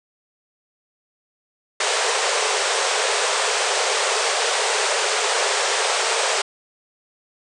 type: band-pass noise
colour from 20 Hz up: pink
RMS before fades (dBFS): -21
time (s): 1.8-6.42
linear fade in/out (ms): 5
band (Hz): 400 to 9100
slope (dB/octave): 96
effects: none